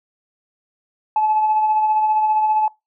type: tone with tremolo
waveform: sine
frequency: 861 Hz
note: A5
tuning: 38 cents flat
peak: -12 dBFS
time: 1.16-2.68 s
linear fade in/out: 2 ms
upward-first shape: sine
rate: 15 Hz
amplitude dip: 40%
effects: noise-tail reverb RT60 0.2 s tail -23 dB re dry + tanh soft clip ceiling -9 dBFS